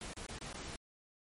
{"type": "noise with dropouts", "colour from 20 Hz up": "pink", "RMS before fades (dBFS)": -45, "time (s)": [0.01, 0.76], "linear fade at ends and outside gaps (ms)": 1, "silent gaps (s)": [[0.135, 0.166], [0.264, 0.287], [0.386, 0.411], [0.529, 0.543]], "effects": ["MP3 48 kbps"]}